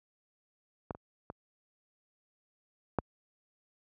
clicks, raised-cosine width 1 ms, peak -21 / -30 / -26 / -13 dBFS, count 4, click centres 0.908 / 0.949 / 1.301 / 2.987 s, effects high-pass 60 Hz 12 dB/octave

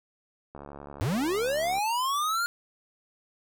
click train, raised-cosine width 1 ms, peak -28 dBFS, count 89, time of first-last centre 0.55-1.782 s, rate 71.4 Hz
square linear sweep, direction up, 82.41 to 1431 Hz, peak -26 dBFS, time 1.01-2.46 s, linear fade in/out 0 ms
effects none

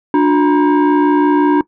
sine tone with frequency modulation, 293.7 Hz, D4, in tune, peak -6 dBFS, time 0.14-1.61 s, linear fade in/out 2 ms, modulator 653 Hz, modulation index 0.97, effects noise-tail reverb RT60 0.1 s tail -20 dB re dry + tanh soft clip ceiling -6 dBFS

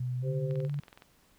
sine tone with pitch glide, 125.3 to 143.93 Hz, B2 to D3, +25 to -35 cents, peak -30 dBFS, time 0-0.8 s, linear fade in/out 5 ms, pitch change +240 cents, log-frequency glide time 0.2-0.31 s
harmonic tone, 129.9 Hz, C3, 12 cents flat, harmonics 1 / 3 / 4, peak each -38 / -38 / -37 dBFS, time 0.22-0.69 s, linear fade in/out 50 ms
click train, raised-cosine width 0.3 ms, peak -34 dBFS, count 12, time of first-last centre 0.51-1.022 s, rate 21.5 Hz
effects pink hiss -65 dBFS RMS until 1.38 s

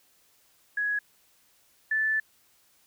sine tone pair in turn, 1672 / 1752.5 Hz, G#6 / A6, +11 / -7 cents, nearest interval minor second, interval 82 cents, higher second, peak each -25 / -23 dBFS, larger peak second, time 0.77-0.99 / 1.91-2.2 s, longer second, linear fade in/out 5 ms, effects white hiss -64 dBFS RMS until 2.86 s

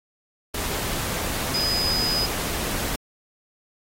sine tone in noise, 4989 Hz, D#8, 4 cents sharp, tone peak -22 dBFS, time 1.54-2.26 s, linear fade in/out 5 ms, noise pink, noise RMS -28 dBFS, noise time 0.54-2.96 s, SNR +3 dB, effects AAC 48 kbps

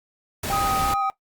pink noise, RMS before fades -28 dBFS, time 0.43-0.94 s, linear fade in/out 5 ms
triangle tone with vibrato, 787 Hz, G5, 7 cents sharp, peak -22 dBFS, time 0.5-1.1 s, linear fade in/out 0 ms, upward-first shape square, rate 2.9 Hz, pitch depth 16 cents each way
sine tone, 1254 Hz, D#6, 13 cents sharp, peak -23 dBFS, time 0.52-1.1 s, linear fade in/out 10 ms
effects noise-tail reverb RT60 0.1 s tail -17 dB re dry + Opus 48 kbps

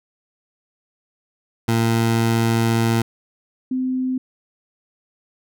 20% pulse / sine tone pair in turn, 114.6 / 257.3 Hz, A#2 / C4, -29 / -29 cents, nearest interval octave + major second, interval 1400 cents, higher second, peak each -11 / -19 dBFS, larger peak first, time 1.68-3.02 / 3.71-4.18 s, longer first, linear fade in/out 5 ms, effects none

